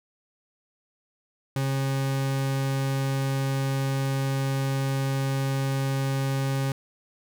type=tone; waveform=40% pulse; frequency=135.6 Hz; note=C#3; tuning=38 cents flat; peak=-23 dBFS; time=1.56-6.72 s; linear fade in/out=2 ms; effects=none